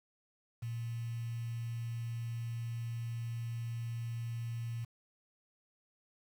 sine tone with quantisation, 116.54 Hz, A#2, in tune, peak -36 dBFS, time 0.62-4.85 s, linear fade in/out 10 ms, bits 9, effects none

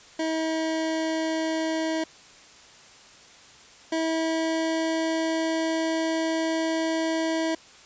25% pulse tone pair in turn, 320.3 / 323.5 Hz, E4 / E4, -50 / -32 cents, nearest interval unison, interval 18 cents, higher second, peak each -21 / -20 dBFS, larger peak second, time 0.19-2.04 / 3.92-7.55 s, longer second, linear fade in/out 5 ms, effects white hiss -50 dBFS RMS until 7.85 s + resampled to 16000 Hz

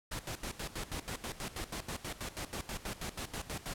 pink noise with tremolo, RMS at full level -39 dBFS, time 0.11-3.74 s, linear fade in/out 10 ms, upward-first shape square, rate 6.2 Hz, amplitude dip 80%, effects low-pass 12000 Hz 12 dB/octave

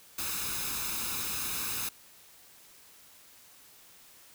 white noise with comb filter, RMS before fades -34 dBFS, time 0.18-1.89 s, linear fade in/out 5 ms, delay 0.78 ms, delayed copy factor +0.6, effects white hiss -56 dBFS RMS until 4.34 s

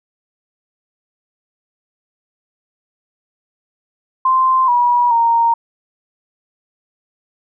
sine tone with pitch steps, 1042 / 967 / 928 Hz, C6 / B5 / A#5, -7 / -37 / -8 cents, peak -10 dBFS, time 4.25-5.54 s, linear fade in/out 5 ms, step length 430 ms, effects none

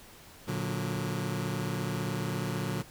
sawtooth chord, Bb augmented, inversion none, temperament just, 116.54 / 145.68 / 182.1 Hz, Bb2 / D3 / F#3, 0 / -14 / -27 cents, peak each -31 dBFS, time 0.47-2.83 s, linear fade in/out 20 ms, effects pink hiss -52 dBFS RMS until 2.9 s

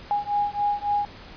sine beating tone pair, 820 / 823.6 Hz, G#5 / G#5, -22 / -15 cents, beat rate 3.6 Hz, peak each -25 dBFS, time 0.11-1.05 s, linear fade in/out 0 ms, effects pink hiss -44 dBFS RMS until 1.36 s + resampled to 11025 Hz

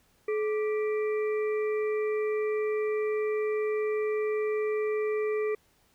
harmonic tone with a mistuned harmonic, 392 Hz, G4, in tune, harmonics 1 / 3 / 5 / 6, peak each -26 / -41 / -42 / -43 dBFS, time 0.28-5.55 s, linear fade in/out 5 ms, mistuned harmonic 1, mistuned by +150 cents, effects pink hiss -66 dBFS RMS until 5.94 s

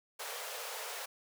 pink high-pass noise, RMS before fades -42 dBFS, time 0.19-1.06 s, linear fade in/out 10 ms, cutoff 430 Hz, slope 96 dB/octave, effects none

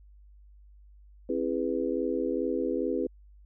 harmonic tone with a mistuned harmonic, 82.41 Hz, E2, in tune, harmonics 3 / 4 / 5 / 6, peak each -32 / -32 / -32 / -32 dBFS, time 1.29-3.07 s, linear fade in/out 5 ms, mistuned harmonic 3, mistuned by +120 cents, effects added 50 Hz sine -51 dBFS peak until 3.45 s

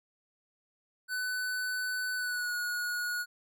square tone with pitch glide, 1500 to 1452.3 Hz, F#6 to F#6, +23 to -33 cents, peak -32 dBFS, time 1.08-3.26 s, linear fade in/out 50 ms, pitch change -56 cents, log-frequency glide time 2.16-2.55 s, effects none

